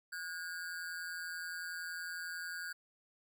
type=ring-modulated tone; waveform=square; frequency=1535 Hz; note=G6; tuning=37 cents flat; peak=-38 dBFS; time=0.12-2.73 s; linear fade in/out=10 ms; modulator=85.5 Hz; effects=none